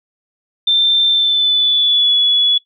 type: tone with pitch glide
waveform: sine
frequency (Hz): 3569 to 3400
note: A7 to G#7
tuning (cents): +24 to +40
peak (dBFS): -10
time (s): 0.67-2.58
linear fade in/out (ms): 5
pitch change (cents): -84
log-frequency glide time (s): 1.08-2.15
effects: noise-tail reverb RT60 0.1 s tail -18 dB re dry